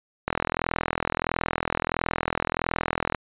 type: click train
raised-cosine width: 0.5 ms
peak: -8 dBFS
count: 120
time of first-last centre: 0.28-3.147 s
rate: 41.5 Hz
effects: resampled to 8000 Hz